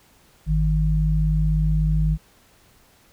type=tone pair together; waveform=sine; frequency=51.91 / 155.56 Hz; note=G#1 / D#3; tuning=0 / 0 cents; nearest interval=octave + perfect fifth; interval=1900 cents; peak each=-19 / -20 dBFS; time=0.46-2.18 s; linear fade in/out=50 ms; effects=pink hiss -56 dBFS RMS until 3.12 s